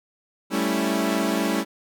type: chord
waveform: sawtooth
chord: A dominant seventh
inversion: third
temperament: equal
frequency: 196 / 220 / 277.2 / 329.6 Hz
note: G3 / A3 / C#4 / E4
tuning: 0 / 0 / 0 / 0 cents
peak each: -23 dBFS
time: 0.5-1.65 s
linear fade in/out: 50 ms
effects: none